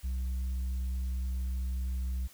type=tone with tanh clipping; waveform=sine; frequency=63.6 Hz; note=C2; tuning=48 cents flat; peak=-31 dBFS; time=0.03-2.28 s; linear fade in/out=20 ms; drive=3 dB; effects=white hiss -57 dBFS RMS until 2.33 s